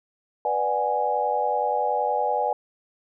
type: chord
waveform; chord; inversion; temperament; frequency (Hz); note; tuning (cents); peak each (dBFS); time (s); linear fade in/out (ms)
sine; G# half-diminished seventh; first; equal with one note detuned; 493.9 / 591.4 / 740 / 830.6; B4 / D5 / F#5 / G#5; 0 / +12 / 0 / 0; -28 / -28 / -28 / -24; 0.45-2.53; 2
effects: none